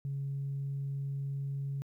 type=tone; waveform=sine; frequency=138.59 Hz; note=C#3; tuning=in tune; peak=-32 dBFS; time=0.05-1.82 s; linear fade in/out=0 ms; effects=tanh soft clip ceiling -29 dBFS + 12-bit